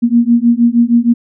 sine beating tone pair, 233.1 / 239.5 Hz, A#3 / A#3, 0 / +47 cents, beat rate 6.4 Hz, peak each -10 dBFS, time 0.02-1.14 s, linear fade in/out 20 ms, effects none

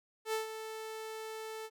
sawtooth tone with ADSR envelope, 440 Hz, A4, in tune, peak -27 dBFS, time 0.25-1.7 s, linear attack 81 ms, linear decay 130 ms, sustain -10 dB, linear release 51 ms, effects none

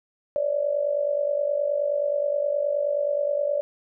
sine tone with amplitude modulation, 579 Hz, D5, 25 cents flat, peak -18 dBFS, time 0.36-3.61 s, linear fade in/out 0 ms, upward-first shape sine, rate 49.5 Hz, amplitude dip 75%, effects none

